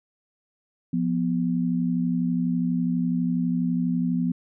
sine tone pair together, 174.76 / 246.9 Hz, F3 / B3, +1 / 0 cents, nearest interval tritone, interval 599 cents, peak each -24 dBFS, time 0.93-4.32 s, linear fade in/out 5 ms, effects none

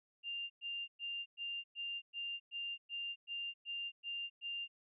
sine tone bursts, 2794 Hz, F7, in tune, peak -39 dBFS, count 12, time 0.23-4.68 s, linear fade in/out 50 ms, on 270 ms, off 110 ms, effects none

